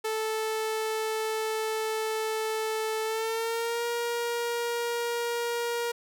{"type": "tone with pitch glide", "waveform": "sawtooth", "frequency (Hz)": [438.4, 472.6], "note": ["A4", "A#4"], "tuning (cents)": [-6, 24], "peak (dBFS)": -24, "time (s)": [0.04, 5.92], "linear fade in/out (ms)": 10, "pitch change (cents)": 130, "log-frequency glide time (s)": [3.03, 3.85], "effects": []}